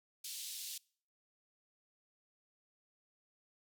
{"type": "band-pass noise", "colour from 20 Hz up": "pink", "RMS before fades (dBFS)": -45, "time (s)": [0.24, 0.78], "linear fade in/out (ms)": 5, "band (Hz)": [3400, 16000], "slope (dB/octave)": 24, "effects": ["noise-tail reverb RT60 0.5 s tail -25 dB re dry"]}